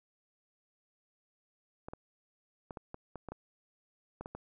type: clicks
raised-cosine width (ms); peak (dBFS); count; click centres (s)
1; -28; 11; 1.885 / 1.935 / 2.708 / 2.772 / 2.944 / 3.157 / 3.287 / 3.32 / 4.21 / 4.259 / 4.35
effects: none